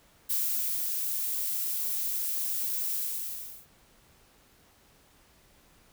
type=noise with ADSR envelope; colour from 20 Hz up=violet; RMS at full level=-28 dBFS; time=0.29-3.67 s; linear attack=16 ms; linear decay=480 ms; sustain=-3 dB; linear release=690 ms; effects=pink hiss -61 dBFS RMS until 5.92 s